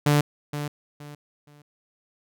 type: tone with echo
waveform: sawtooth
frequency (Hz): 146.83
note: D3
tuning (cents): 0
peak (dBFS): -13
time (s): 0.06-0.21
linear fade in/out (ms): 5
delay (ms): 470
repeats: 3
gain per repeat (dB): -11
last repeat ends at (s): 1.62
effects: none